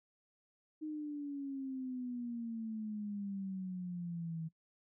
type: exponential sweep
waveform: sine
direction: down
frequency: 311.1 to 160 Hz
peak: -38 dBFS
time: 0.81-4.49 s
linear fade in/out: 20 ms
effects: noise-tail reverb RT60 0.1 s tail -20 dB re dry